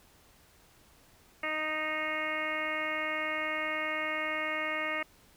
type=harmonic tone; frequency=310 Hz; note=D#4; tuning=6 cents flat; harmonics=1 / 2 / 3 / 4 / 5 / 6 / 7 / 8 / 9; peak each=-43 / -38 / -45 / -38 / -46 / -37 / -35 / -45 / -43 dBFS; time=1.43-5.03 s; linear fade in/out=5 ms; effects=pink hiss -61 dBFS RMS until 5.36 s